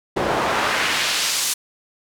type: noise with band-pass filter sweep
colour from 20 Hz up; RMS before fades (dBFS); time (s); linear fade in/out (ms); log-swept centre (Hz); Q
pink; -21; 0.16-1.54; 10; 510 to 8200; 0.86
effects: none